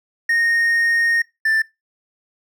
triangle tone pair in turn, 1853 / 1771.8 Hz, A#6 / A6, -11 / +12 cents, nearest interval minor second, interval 77 cents, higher first, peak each -13 dBFS, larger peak neither, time 0.29-1.22 / 1.45-1.62 s, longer first, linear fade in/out 5 ms, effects noise-tail reverb RT60 0.2 s tail -20 dB re dry

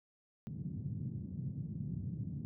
white band-pass noise, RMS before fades -41 dBFS, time 0.47-2.45 s, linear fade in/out 0 ms, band 100 to 170 Hz, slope 24 dB/octave, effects none

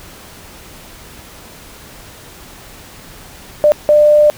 sine tone bursts at uneven times, 597 Hz, D5, 28 cents sharp, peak -5 dBFS, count 2, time 3.64-3.72 / 3.89-4.3 s, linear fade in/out 0 ms, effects pink hiss -37 dBFS RMS until 4.37 s

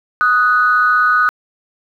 sine tone pair together, 1247 / 1482.9 Hz, D#6 / F#6, +3 / +3 cents, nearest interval minor third, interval 300 cents, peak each -12 dBFS, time 0.21-1.29 s, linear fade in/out 0 ms, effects tanh soft clip ceiling -2 dBFS + 8-bit

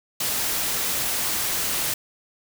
white noise, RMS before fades -25 dBFS, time 0.2-1.94 s, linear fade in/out 5 ms, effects none

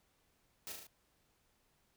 white noise with echo, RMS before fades -45 dBFS, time 0.67-0.72 s, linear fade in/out 0 ms, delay 37 ms, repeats 4, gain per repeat -3 dB, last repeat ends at 0.868 s, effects pink hiss -75 dBFS RMS until 1.96 s

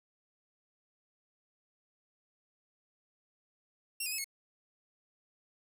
10% pulse tone with pitch steps, 2739 / 2482 / 2582 / 2184 Hz, F7 / D#7 / E7 / C#7, -34 / -5 / -37 / -26 cents, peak -26 dBFS, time 4-4.244 s, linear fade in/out 5 ms, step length 61 ms, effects 11-bit

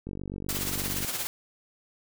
click train, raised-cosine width 3 ms, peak -23 dBFS, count 48, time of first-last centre 0.07-1.047 s, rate 48.1 Hz
white noise with tremolo, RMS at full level -30 dBFS, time 0.49-1.27 s, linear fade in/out 0 ms, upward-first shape sine, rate 17 Hz, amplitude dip 50%
effects none

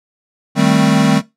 square chord, A half-diminished seventh, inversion second, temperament equal, 155.56 / 196 / 220 / 261.6 Hz, Eb3 / G3 / A3 / C4, 0 / 0 / 0 / 0 cents, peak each -16 dBFS, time 0.55-1.22 s, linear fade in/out 50 ms, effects noise-tail reverb RT60 0.2 s tail -19 dB re dry + low-pass 9000 Hz 12 dB/octave

